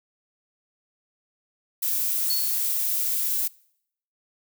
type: noise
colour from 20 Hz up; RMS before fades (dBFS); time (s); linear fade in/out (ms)
violet; -25; 1.82-3.48; 10
type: tone with exponential decay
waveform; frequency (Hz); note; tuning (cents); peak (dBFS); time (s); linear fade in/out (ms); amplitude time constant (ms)
sine; 4400; C#8; -14; -23; 2.3-2.75; 2; 97
effects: noise-tail reverb RT60 0.7 s tail -24 dB re dry